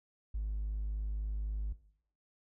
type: tone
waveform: triangle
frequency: 51.91 Hz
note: G#1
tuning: in tune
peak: -29 dBFS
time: 0.34-1.73 s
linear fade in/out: 10 ms
effects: noise-tail reverb RT60 0.6 s tail -19 dB re dry + tanh soft clip ceiling -30 dBFS